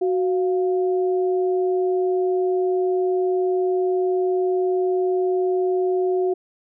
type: tone pair together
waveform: sine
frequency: 370 / 698.5 Hz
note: F#4 / F5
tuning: 0 / 0 cents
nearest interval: major seventh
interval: 1100 cents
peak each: -18 / -29 dBFS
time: 0.01-6.34 s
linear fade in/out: 10 ms
effects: none